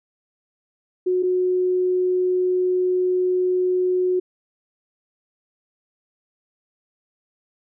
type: tone pair in turn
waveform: sine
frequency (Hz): 365.5 / 365.5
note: F#4 / F#4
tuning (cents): -21 / -21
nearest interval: unison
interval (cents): 0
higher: neither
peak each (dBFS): -17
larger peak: neither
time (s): 1.06-1.23 / 1.23-4.2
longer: second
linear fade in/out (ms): 10
effects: none